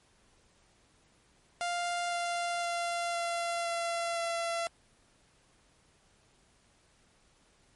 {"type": "tone with pitch steps", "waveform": "sawtooth", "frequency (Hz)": [698.5, 694.1, 689.7, 685.3, 681, 676.7], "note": ["F5", "F5", "F5", "F5", "F5", "E5"], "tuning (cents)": [0, -11, -22, -33, -44, 45], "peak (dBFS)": -27, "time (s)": [1.61, 4.67], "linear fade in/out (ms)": 0, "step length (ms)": 510, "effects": ["pink hiss -66 dBFS RMS until 7.75 s", "MP3 48 kbps"]}